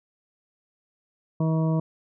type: harmonic tone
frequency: 160 Hz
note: D#3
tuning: 49 cents sharp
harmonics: 1 / 2 / 3 / 4 / 6 / 7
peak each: -21 / -30 / -35 / -33 / -38 / -42 dBFS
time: 1.4-1.8 s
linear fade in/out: 5 ms
effects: none